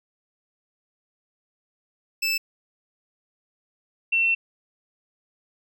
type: tone pair in turn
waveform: 25% pulse / sine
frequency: 2637 / 2702 Hz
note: E7 / E7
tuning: 0 / +42 cents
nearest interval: unison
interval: 42 cents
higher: second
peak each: -18 dBFS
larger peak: neither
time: 2.22-2.38 / 4.12-4.35 s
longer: second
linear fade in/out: 10 ms
effects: none